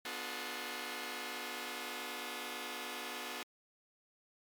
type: chord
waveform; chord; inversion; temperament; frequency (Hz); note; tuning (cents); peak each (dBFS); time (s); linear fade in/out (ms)
5% pulse; B diminished seventh; none; just; 246.9 / 296.3 / 355.6 / 426.7; B3 / D4 / F4 / Ab4; 0 / +15 / +31 / +47; -34 / -37 / -34 / -34; 0.05-3.43; 2
effects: MP3 96 kbps